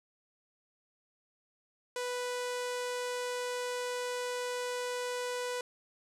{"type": "tone with low-pass filter", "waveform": "sawtooth", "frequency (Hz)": 493.9, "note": "B4", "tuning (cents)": 0, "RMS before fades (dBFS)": -36, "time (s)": [1.96, 5.61], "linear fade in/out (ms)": 2, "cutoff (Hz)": 9200, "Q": 1.2, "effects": []}